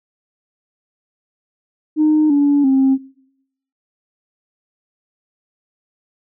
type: tone with pitch steps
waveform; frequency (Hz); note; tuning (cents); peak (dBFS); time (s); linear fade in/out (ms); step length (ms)
sine; 306.9 / 286.3 / 267.2; D#4 / D4 / C4; -24 / -44 / +36; -9; 1.96-2.98; 50; 340
effects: noise-tail reverb RT60 0.8 s tail -23 dB re dry + tanh soft clip ceiling -7 dBFS